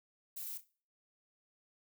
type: noise with echo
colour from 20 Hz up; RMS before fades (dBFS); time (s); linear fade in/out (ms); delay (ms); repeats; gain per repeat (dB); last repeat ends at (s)
violet; -43; 0.36-0.58; 10; 32; 2; -12; 0.644
effects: noise-tail reverb RT60 0.4 s tail -19 dB re dry